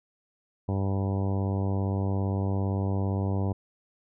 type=harmonic tone; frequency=97.6 Hz; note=G2; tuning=7 cents flat; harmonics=1 / 2 / 3 / 4 / 5 / 6 / 7 / 8 / 9 / 10; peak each=-26 / -32 / -36 / -38 / -40 / -42 / -43 / -44 / -45 / -46 dBFS; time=0.68-3.53 s; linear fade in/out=10 ms; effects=none